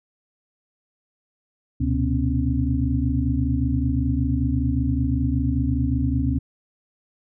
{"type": "tone cluster", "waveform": "sine", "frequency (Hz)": [72.2, 117.4, 126.1, 251.2, 276.4], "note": ["D2", "A#2", "B2", "B3", "C#4"], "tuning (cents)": [-29, 13, 36, 30, -5], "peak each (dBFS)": [-23, -30, -25, -26, -26], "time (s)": [1.8, 6.39], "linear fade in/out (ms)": 10, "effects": []}